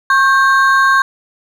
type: ring-modulated tone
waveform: triangle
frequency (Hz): 1333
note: E6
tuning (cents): +19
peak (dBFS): -3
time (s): 0.1-1.02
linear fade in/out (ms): 2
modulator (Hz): 245
effects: none